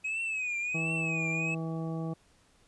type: tone with vibrato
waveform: triangle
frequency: 2535 Hz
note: D#7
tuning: 32 cents sharp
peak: -29 dBFS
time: 0.04-1.55 s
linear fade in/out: 10 ms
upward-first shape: triangle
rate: 1.4 Hz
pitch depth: 120 cents each way
type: harmonic tone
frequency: 162.6 Hz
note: E3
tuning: 23 cents flat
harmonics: 1 / 2 / 3 / 4 / 5 / 7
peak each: -33 / -39 / -43 / -45 / -47 / -50 dBFS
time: 0.74-2.14 s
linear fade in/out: 10 ms
effects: pink hiss -65 dBFS RMS until 2.67 s + resampled to 24000 Hz